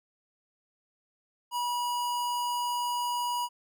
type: tone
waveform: square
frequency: 969 Hz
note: B5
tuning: 33 cents flat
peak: -29 dBFS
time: 1.51-3.49 s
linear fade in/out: 50 ms
effects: none